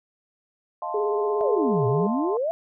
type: chord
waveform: sine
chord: F dominant seventh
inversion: third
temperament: equal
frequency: 622.3 / 698.5 / 880 / 1046.5 Hz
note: Eb5 / F5 / A5 / C6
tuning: 0 / 0 / 0 / 0 cents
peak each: -35 / -32 / -33 / -32 dBFS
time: 0.82-2.37 s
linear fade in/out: 2 ms
type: tone with vibrato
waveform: sine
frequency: 416.9 Hz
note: G#4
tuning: 7 cents sharp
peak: -22 dBFS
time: 0.94-2.07 s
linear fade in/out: 5 ms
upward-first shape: sine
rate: 17 Hz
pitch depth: 37 cents each way
type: exponential two-way sweep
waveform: sine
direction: down then up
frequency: 686 to 116.54 to 686 Hz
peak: -22 dBFS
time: 1.41-2.51 s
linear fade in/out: 0 ms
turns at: 1.87 s
effects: none